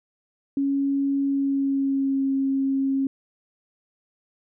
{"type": "tone with pitch glide", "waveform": "sine", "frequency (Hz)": [277.2, 270.7], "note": ["C#4", "C#4"], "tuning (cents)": [0, -41], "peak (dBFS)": -20, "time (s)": [0.57, 3.07], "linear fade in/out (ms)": 2, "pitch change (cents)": -41, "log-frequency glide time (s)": [1.25, 2.28], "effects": []}